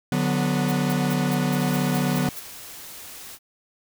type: chord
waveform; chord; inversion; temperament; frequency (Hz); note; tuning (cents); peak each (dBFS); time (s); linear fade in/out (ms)
45% pulse; B minor; first; equal with one note detuned; 146.83 / 182.77 / 246.9; D3 / F#3 / B3; 0 / -21 / 0; -25; 0.12-2.29; 2
type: noise bursts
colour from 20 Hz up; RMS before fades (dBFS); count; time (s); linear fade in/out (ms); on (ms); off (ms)
violet; -34; 9; 0.68-2.4; 10; 40; 170
type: noise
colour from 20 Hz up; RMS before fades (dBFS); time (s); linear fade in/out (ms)
white; -40; 1.55-3.39; 50
effects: none